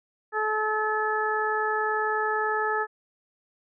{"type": "harmonic tone", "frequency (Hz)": 430.9, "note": "A4", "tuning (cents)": -36, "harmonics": [1, 2, 3, 4], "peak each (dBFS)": [-29, -29, -29, -29], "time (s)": [0.32, 2.87], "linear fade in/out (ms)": 50, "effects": []}